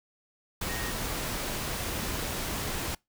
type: tone in noise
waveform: sine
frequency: 1864.7 Hz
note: A#6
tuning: in tune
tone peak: -39 dBFS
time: 0.69-0.91 s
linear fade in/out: 5 ms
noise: pink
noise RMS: -33 dBFS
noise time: 0.61-2.95 s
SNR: -9 dB
effects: noise-tail reverb RT60 0.2 s tail -25 dB re dry